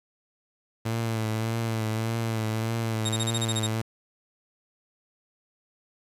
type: tone with vibrato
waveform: sawtooth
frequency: 112.2 Hz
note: A2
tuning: 34 cents sharp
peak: -22 dBFS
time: 0.85-3.82 s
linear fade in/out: 10 ms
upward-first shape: triangle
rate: 1.7 Hz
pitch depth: 52 cents each way
type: tone bursts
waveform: 25% pulse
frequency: 3729 Hz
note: A#7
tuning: in tune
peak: -23 dBFS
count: 9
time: 3.05-3.67 s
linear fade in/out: 10 ms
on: 44 ms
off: 28 ms
effects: resampled to 32000 Hz + 8-bit